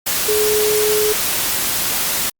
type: tone in noise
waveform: sine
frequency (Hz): 424.4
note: G#4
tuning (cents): +38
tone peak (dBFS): -15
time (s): 0.28-1.13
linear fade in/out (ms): 10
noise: white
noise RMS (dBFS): -19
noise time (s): 0.06-2.3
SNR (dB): +1
effects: Opus 48 kbps